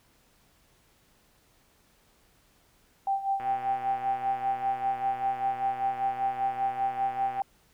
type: tone with tremolo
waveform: sine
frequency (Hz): 784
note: G5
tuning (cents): 0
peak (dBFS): -23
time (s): 3.07-7.42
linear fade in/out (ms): 2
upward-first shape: sine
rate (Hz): 5.1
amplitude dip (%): 75
type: click train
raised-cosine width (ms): 0.5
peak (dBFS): -28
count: 493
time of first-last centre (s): 3.4-7.4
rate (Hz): 123
effects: pink hiss -64 dBFS RMS until 7.73 s